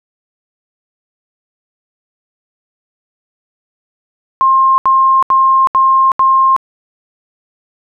sine tone bursts, 1062 Hz, C6, 25 cents sharp, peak -6 dBFS, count 5, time 4.41-6.564 s, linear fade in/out 0 ms, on 370 ms, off 76 ms, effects none

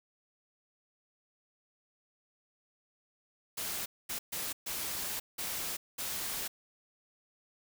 white noise bursts at uneven times, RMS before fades -37 dBFS, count 6, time 3.57-3.86 / 4.09-4.19 / 4.32-4.53 / 4.66-5.2 / 5.38-5.77 / 5.98-6.48 s, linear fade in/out 10 ms, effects none

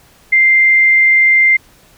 sine tone, 2093 Hz, C7, in tune, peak -6 dBFS, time 0.32-1.57 s, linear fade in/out 10 ms, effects pink hiss -47 dBFS RMS until 1.97 s

